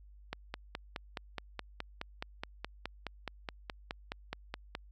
click train, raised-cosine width 0.3 ms, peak -21 dBFS, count 22, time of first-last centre 0.33-4.751 s, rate 4.75 Hz, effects added 50 Hz sine -53 dBFS peak until 4.91 s

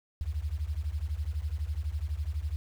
sine beating tone pair, 69.1 / 81.1 Hz, C#2 / E2, -5 / -28 cents, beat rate 12 Hz, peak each -33 / -33 dBFS, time 0.21-2.56 s, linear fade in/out 0 ms, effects 9-bit

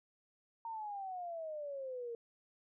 sine exponential sweep, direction down, 927 to 460 Hz, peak -40 dBFS, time 0.65-2.15 s, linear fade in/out 2 ms, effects none

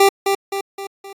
25% pulse tone with echo, 394 Hz, G4, 9 cents sharp, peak -5 dBFS, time 0-0.09 s, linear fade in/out 5 ms, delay 260 ms, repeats 4, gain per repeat -6 dB, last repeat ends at 1.13 s, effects AAC 64 kbps

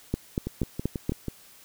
two click trains, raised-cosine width 3 ms, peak -17 / -12 dBFS, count 6 / 5, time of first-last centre 0.47-1.283 / 0.14-1.095 s, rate 6.15 / 4.19 Hz, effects white hiss -53 dBFS RMS until 1.64 s

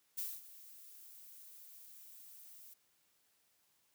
violet noise with ADSR envelope, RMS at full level -39 dBFS, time 0.17-2.74 s, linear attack 16 ms, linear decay 220 ms, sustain -17 dB, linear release 10 ms, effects white hiss -75 dBFS RMS until 3.94 s + high-pass 60 Hz 12 dB/octave

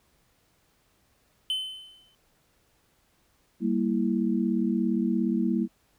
triangle tone with exponential decay, 3053 Hz, G7, 46 cents flat, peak -22 dBFS, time 1.5-2.15 s, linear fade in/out 1 ms, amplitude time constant 140 ms
sine chord, E diminished, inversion first, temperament equal, 196 / 233.1 / 329.6 Hz, G3 / Bb3 / E4, 0 / 0 / 0 cents, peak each -27 / -26 / -29 dBFS, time 3.6-5.68 s, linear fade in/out 50 ms
effects pink hiss -67 dBFS RMS until 5.98 s

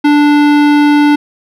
sine tone with hard clipping, 293.4 Hz, D4, 2 cents flat, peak -7 dBFS, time 0.04-1.16 s, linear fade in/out 10 ms, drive 18 dB, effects none

